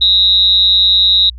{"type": "tone with amplitude modulation", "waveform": "sine", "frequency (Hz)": 3810, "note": "A#7", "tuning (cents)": 37, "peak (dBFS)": -3, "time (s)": [0.01, 1.3], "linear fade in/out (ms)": 10, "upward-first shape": "sine", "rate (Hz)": 190, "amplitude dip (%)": 85, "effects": ["added 60 Hz sine -28 dBFS peak until 1.38 s"]}